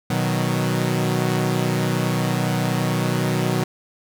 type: chord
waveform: sawtooth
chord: B major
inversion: none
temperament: equal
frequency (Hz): 123.47 / 155.56 / 185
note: B2 / D#3 / F#3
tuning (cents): 0 / 0 / 0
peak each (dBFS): -19 / -20 / -20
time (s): 0.1-3.64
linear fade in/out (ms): 5
effects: none